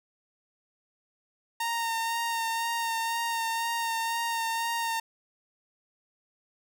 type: tone with vibrato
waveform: sawtooth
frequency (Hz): 920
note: A#5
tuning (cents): -23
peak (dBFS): -24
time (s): 1.6-5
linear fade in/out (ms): 5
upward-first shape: sine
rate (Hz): 2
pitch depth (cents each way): 20
effects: none